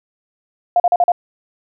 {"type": "tone bursts", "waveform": "sine", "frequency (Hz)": 705, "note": "F5", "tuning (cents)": 16, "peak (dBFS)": -9, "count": 5, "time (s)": [0.76, 1.119], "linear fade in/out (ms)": 2, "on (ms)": 39, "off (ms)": 41, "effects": []}